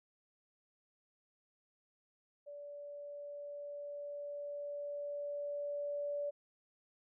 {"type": "tone with level ramp", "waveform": "sine", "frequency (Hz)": 578, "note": "D5", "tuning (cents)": -28, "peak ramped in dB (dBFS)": [-46, -35], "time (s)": [2.46, 6.31], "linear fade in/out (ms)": 20, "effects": []}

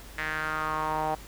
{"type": "tone with band-pass filter sweep", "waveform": "sawtooth", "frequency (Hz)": 155.56, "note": "D#3", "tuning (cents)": 0, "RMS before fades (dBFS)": -30, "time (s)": [0.18, 1.15], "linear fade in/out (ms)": 5, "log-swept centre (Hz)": [1900, 770], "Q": 3.9, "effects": ["added 50 Hz sine -45 dBFS peak until 1.27 s", "pink hiss -48 dBFS RMS until 1.27 s"]}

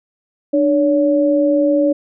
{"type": "tone pair together", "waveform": "sine", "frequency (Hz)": [298.5, 566], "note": ["D4", "C#5"], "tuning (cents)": [28, 36], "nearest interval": "major seventh", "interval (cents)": 1108, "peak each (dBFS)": -14, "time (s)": [0.53, 1.93], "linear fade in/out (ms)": 10, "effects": []}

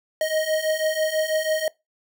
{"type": "beating tone pair", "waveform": "square", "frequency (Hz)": [622.3, 628.4], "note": ["D#5", "D#5"], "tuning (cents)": [0, 17], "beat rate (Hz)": 6.1, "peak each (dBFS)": [-26, -24], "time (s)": [0.21, 1.68], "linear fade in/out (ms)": 2, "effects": ["noise-tail reverb RT60 0.2 s tail -22 dB re dry"]}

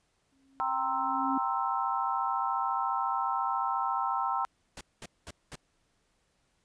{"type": "tone with exponential growth", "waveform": "sine", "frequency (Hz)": 270, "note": "C#4", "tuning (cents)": -45, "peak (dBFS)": -28, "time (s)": [0.32, 1.38], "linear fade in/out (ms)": 5, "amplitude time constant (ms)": 230}
{"type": "chord", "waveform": "sine", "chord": "C dominant seventh", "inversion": "second", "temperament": "equal", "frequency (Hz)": [784, 932.3, 1046.5, 1318.5], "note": ["G5", "Bb5", "C6", "E6"], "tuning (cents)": [0, 0, 0, 0], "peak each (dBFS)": -33, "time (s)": [0.6, 4.45], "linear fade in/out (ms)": 0}
{"type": "noise bursts", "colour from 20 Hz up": "pink", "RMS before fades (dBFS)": -43, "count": 4, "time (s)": [4.77, 5.556], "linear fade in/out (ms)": 2, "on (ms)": 39, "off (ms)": 210}
{"effects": ["pink hiss -73 dBFS RMS until 6.64 s", "resampled to 22050 Hz"]}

